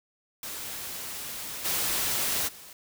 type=noise with level steps; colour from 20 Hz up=white; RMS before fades=-37 / -28 / -47 dBFS; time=0.43-2.73 s; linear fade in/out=2 ms; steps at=1.64 / 2.47 s; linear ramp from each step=20 ms; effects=none